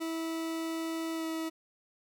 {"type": "tone with pitch glide", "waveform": "40% pulse", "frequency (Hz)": [326.1, 322.9], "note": ["E4", "E4"], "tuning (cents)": [-19, -36], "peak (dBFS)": -32, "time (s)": [0, 1.5], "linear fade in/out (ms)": 20, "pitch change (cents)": -17, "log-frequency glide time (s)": [1.14, 1.25], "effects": []}